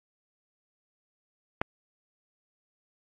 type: click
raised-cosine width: 0.5 ms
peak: -11 dBFS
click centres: 1.615 s
effects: AAC 64 kbps